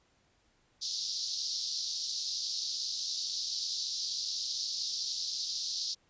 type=band-pass noise; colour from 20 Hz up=white; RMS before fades=-36 dBFS; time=0.81-5.95 s; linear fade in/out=20 ms; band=4000 to 5600 Hz; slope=48 dB/octave; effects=pink hiss -70 dBFS RMS until 6.09 s + resampled to 16000 Hz